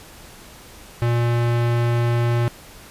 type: tone with low-pass filter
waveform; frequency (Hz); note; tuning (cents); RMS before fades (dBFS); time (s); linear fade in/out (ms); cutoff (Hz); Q
square; 118.7; A#2; +32; -19; 1.02-2.48; 0; 2900; 0.74
effects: pink hiss -43 dBFS RMS until 2.9 s + resampled to 32000 Hz